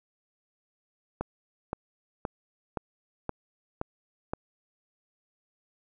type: click train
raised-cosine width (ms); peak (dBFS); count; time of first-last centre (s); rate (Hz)
1; -16; 7; 1.21-4.335; 1.92
effects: none